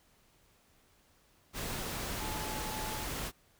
sine tone in noise, 863 Hz, A5, 34 cents flat, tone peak -42 dBFS, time 2.18-3.06 s, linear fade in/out 50 ms, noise pink, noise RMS -38 dBFS, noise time 1.53-3.32 s, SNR -7 dB, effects pink hiss -67 dBFS RMS until 3.59 s

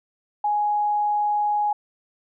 sine tone, 833 Hz, G#5, 5 cents sharp, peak -19 dBFS, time 0.44-1.73 s, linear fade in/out 5 ms, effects none

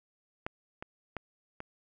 clicks, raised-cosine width 0.5 ms, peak -19 / -25 / -21 / -25 dBFS, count 4, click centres 0.465 / 0.825 / 1.167 / 1.604 s, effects none

